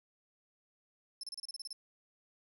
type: tone bursts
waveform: 35% pulse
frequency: 5274 Hz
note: E8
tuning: in tune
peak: -38 dBFS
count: 10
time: 1.21-1.729 s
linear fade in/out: 2 ms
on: 24 ms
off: 31 ms
effects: none